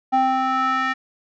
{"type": "tone with band-pass filter sweep", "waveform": "square", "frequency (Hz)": 261.6, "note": "C4", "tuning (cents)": 0, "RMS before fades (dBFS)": -20, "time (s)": [0.12, 0.94], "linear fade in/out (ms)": 20, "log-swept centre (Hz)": [790, 1700], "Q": 3.2, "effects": ["resampled to 16000 Hz"]}